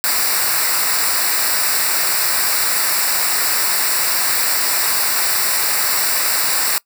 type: noise with comb filter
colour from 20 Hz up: white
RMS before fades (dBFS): -17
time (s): 0.04-6.78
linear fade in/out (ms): 0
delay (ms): 0.31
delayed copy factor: -0.8
effects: noise-tail reverb RT60 0.1 s tail -22 dB re dry